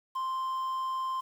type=tone with quantisation; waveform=triangle; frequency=1046.5 Hz; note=C6; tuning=in tune; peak=-28 dBFS; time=0.15-1.21 s; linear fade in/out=10 ms; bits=9; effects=none